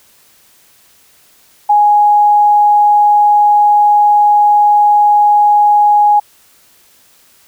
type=tone; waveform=sine; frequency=830.6 Hz; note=G#5; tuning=in tune; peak=-5 dBFS; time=1.69-6.2 s; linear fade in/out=10 ms; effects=white hiss -48 dBFS RMS until 7.47 s